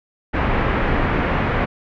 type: low-pass noise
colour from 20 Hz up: pink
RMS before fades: -19 dBFS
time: 0.33-1.66 s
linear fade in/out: 20 ms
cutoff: 2300 Hz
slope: 24 dB/octave
effects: none